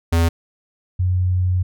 square / sine tone pair in turn, 83.6 / 91.18 Hz, E2 / F#2, +25 / -25 cents, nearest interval major second, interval 150 cents, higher second, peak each -14 / -15 dBFS, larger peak first, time 0.12-0.29 / 0.99-1.63 s, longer second, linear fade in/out 10 ms, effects none

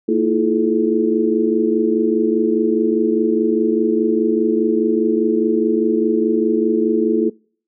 sine tone cluster, 227.6 / 321.3 / 346.2 / 429.7 Hz, A#3 / E4 / F4 / A4, -41 / -44 / -15 / -41 cents, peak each -19 dBFS, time 0.08-7.3 s, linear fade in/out 10 ms, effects noise-tail reverb RT60 0.5 s tail -25 dB re dry

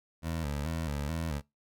20% pulse tone with vibrato, 76.8 Hz, D#2, 22 cents flat, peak -27 dBFS, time 0.22-1.42 s, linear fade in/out 50 ms, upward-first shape square, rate 2.3 Hz, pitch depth 110 cents each way, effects noise-tail reverb RT60 0.2 s tail -22 dB re dry

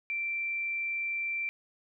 sine tone, 2349 Hz, D7, in tune, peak -30 dBFS, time 0.1-1.49 s, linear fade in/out 0 ms, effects none

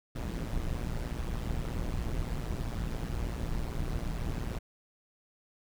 brown noise with amplitude modulation, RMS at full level -30 dBFS, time 0.15-4.59 s, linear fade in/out 10 ms, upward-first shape sine, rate 118 Hz, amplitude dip 80%, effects none

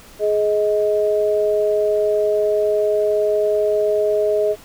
sine tone pair together, 419.8 / 629 Hz, G#4 / D#5, +19 / +19 cents, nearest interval perfect fifth, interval 700 cents, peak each -17 / -18 dBFS, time 0.19-4.56 s, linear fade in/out 50 ms, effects pink hiss -44 dBFS RMS until 4.64 s

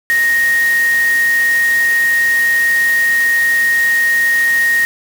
sine tone in noise, 1864.7 Hz, A#6, in tune, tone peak -10 dBFS, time 0.1-4.85 s, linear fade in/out 0 ms, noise white, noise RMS -26 dBFS, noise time 0.1-4.85 s, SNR +13 dB, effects none

